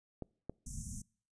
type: clicks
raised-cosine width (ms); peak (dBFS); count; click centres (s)
2; -27; 2; 0.223 / 0.496
type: band-stop noise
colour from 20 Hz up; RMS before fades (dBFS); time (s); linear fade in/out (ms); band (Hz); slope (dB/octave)
pink; -43; 0.66-1.02; 5; 240 to 5800; 96
effects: noise-tail reverb RT60 0.5 s tail -26 dB re dry + resampled to 22050 Hz